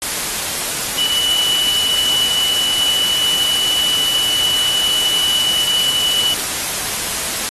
sine tone in noise, 2960 Hz, F#7, in tune, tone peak -15 dBFS, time 0.98-6.34 s, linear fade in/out 0 ms, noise white, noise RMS -21 dBFS, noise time 0.02-7.49 s, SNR +3 dB, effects AAC 32 kbps

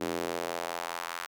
square tone with high-pass filter sweep, 42.49 Hz, F1, 47 cents flat, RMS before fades -35 dBFS, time 0-1.27 s, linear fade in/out 20 ms, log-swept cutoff 310 to 1300 Hz, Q 1.5, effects none

